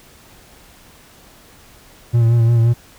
triangle tone with vibrato, 116.54 Hz, A#2, in tune, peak -8 dBFS, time 2.13-2.74 s, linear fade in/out 20 ms, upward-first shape sine, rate 5.7 Hz, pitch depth 35 cents each way, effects pink hiss -46 dBFS RMS until 2.98 s

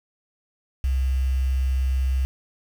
sine tone with quantisation, 65.41 Hz, C2, in tune, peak -19 dBFS, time 0.84-2.25 s, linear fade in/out 0 ms, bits 7, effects none

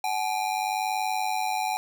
square ring-modulated tone, 801 Hz, G5, 37 cents sharp, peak -23 dBFS, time 0.04-1.77 s, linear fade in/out 0 ms, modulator 50.4 Hz, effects none

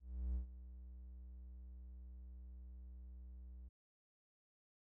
triangle tone with ADSR envelope, 61.74 Hz, B1, in tune, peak -34 dBFS, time 0-3.69 s, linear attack 350 ms, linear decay 110 ms, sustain -15 dB, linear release 13 ms, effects none

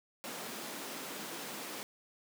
pink high-pass noise, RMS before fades -43 dBFS, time 0.24-1.83 s, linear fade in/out 0 ms, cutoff 200 Hz, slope 24 dB/octave, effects none

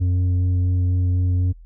sine tone with tanh clipping, 90.4 Hz, F#2, 40 cents flat, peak -17 dBFS, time 0-1.53 s, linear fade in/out 20 ms, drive 5 dB, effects added 41 Hz sine -40 dBFS peak until 1.65 s

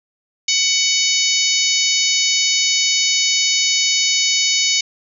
harmonic tone, 747 Hz, F#5, 16 cents sharp, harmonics 3 / 4 / 5 / 6 / 7 / 8 / 9, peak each -22 / -22 / -22 / -22 / -22 / -22 / -22 dBFS, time 0.48-4.81 s, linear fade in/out 5 ms, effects none

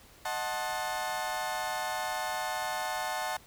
30% pulse chord, D# diminished seventh, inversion none, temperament equal with one note detuned, 622.3 / 740 / 880 / 1064.2 Hz, D#5 / F#5 / A5 / C6, 0 / 0 / 0 / +29 cents, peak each -37 / -33 / -33 / -38 dBFS, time 0.25-3.37 s, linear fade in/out 5 ms, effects pink hiss -56 dBFS RMS until 3.46 s

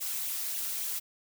blue noise with flanger, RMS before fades -34 dBFS, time 0-1 s, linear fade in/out 20 ms, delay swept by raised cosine 0.29 to 5.99 ms, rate 3.6 Hz, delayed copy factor +0.75, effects none

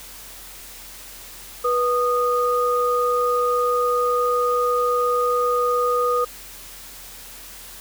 sine tone pair together, 488.3 / 1233.3 Hz, B4 / D#6, -20 / -16 cents, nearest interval octave + major third, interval 1604 cents, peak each -20 dBFS, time 1.64-6.25 s, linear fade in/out 10 ms, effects added 43 Hz sine -48 dBFS peak until 7.8 s + white hiss -40 dBFS RMS until 7.8 s

